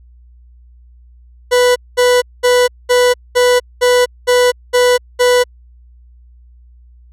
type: tone bursts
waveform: 40% pulse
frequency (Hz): 493.9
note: B4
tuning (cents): 0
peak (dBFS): -7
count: 9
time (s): 1.51-5.44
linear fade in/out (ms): 20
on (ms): 250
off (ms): 210
effects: added 60 Hz sine -40 dBFS peak until 7.12 s + low-pass 11000 Hz 12 dB/octave